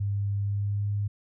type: tone with pitch glide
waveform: sine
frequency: 100.7 to 102.28 Hz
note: G2 to G#2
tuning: +47 to -26 cents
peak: -25 dBFS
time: 0-1.08 s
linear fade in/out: 10 ms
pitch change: +27 cents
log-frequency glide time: 0.42-0.88 s
effects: none